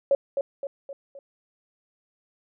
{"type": "tone with echo", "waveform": "sine", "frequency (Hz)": 554.4, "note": "C#5", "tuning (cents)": 0, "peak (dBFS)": -16, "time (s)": [0.11, 0.15], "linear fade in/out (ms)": 2, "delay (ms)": 260, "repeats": 4, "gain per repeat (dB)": -6, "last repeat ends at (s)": 1.19, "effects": []}